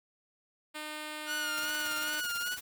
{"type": "tone", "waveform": "5% pulse", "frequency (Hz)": 304.7, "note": "D#4", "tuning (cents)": -36, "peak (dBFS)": -27, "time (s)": [0.74, 2.21], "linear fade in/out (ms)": 20}
{"type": "tone with vibrato", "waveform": "sawtooth", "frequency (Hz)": 1438, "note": "F#6", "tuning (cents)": -50, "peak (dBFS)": -29, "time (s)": [1.26, 2.58], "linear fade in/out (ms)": 50, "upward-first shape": "sine", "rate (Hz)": 2.5, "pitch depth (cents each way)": 49}
{"type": "noise with tremolo", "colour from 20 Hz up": "white", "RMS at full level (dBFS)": -41, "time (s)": [1.57, 2.61], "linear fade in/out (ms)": 5, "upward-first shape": "sine", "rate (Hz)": 18, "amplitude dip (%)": 85}
{"effects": []}